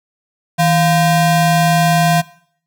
square ring-modulated tone, 430 Hz, A4, 40 cents flat, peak -8 dBFS, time 0.58-2.22 s, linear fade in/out 20 ms, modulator 268 Hz, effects noise-tail reverb RT60 0.6 s tail -21 dB re dry

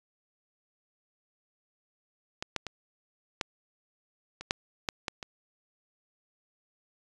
clicks, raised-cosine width 0.2 ms, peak -16 / -12 / -19 / -12 / -23 / -8 / -11 / -14 / -21 dBFS, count 9, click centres 2.425 / 2.563 / 2.667 / 3.412 / 4.41 / 4.509 / 4.888 / 5.082 / 5.228 s, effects resampled to 22050 Hz

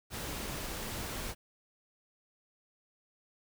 pink noise, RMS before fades -39 dBFS, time 0.1-1.35 s, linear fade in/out 50 ms, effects none

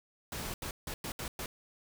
pink noise bursts at uneven times, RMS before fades -39 dBFS, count 6, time 0.32-0.54 / 0.62-0.71 / 0.87-0.94 / 1.04-1.12 / 1.19-1.28 / 1.39-1.46 s, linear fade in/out 2 ms, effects none

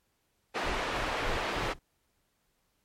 pink band-pass noise, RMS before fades -33 dBFS, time 0.54-1.74 s, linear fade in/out 20 ms, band 410 to 2700 Hz, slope 12 dB/octave
brown noise with tremolo, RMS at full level -35 dBFS, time 0.64-1.79 s, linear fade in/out 5 ms, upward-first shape sine, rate 3.3 Hz, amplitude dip 85%
effects pink hiss -75 dBFS RMS until 2.84 s + MP3 64 kbps

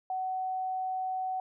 sine tone, 750 Hz, F#5, 23 cents sharp, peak -30 dBFS, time 0.1-1.4 s, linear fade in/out 2 ms, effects none

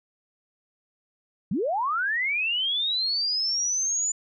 sine linear sweep, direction up, 149.4 to 7040 Hz, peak -23 dBFS, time 1.51-4.12 s, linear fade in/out 5 ms, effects none

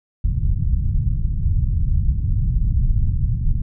pink low-pass noise, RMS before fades -18 dBFS, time 0.24-3.62 s, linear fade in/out 5 ms, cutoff 130 Hz, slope 24 dB/octave, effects none

